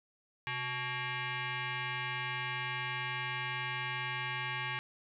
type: tone with frequency modulation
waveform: sine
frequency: 367.2 Hz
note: F#4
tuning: 13 cents flat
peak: -34 dBFS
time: 0.47-4.79 s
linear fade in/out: 0 ms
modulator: 497 Hz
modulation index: 5.2
effects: none